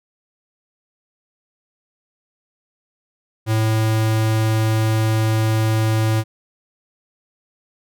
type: tone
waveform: square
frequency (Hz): 110.2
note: A2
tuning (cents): +3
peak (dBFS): -16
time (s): 3.46-6.24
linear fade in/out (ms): 50
effects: none